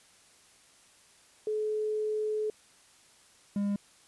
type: tone pair in turn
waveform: sine / triangle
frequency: 428.5 / 202.2 Hz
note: A4 / G#3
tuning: -46 / -46 cents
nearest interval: octave + minor second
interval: 1300 cents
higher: first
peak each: -28 / -25 dBFS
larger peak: second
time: 1.47-2.5 / 3.56-3.76 s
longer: first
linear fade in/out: 2 ms
effects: white hiss -60 dBFS RMS until 4.07 s + resampled to 24000 Hz